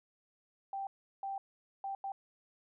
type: tone bursts at uneven times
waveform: sine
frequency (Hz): 784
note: G5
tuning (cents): 0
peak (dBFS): -36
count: 4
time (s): 0.73-0.87 / 1.23-1.38 / 1.84-1.95 / 2.04-2.12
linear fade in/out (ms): 2
effects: none